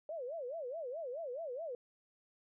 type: tone with vibrato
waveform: sine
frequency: 571 Hz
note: D5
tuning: 49 cents flat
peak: -39 dBFS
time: 0.09-1.75 s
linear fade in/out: 2 ms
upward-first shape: sine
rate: 4.7 Hz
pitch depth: 290 cents each way
effects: none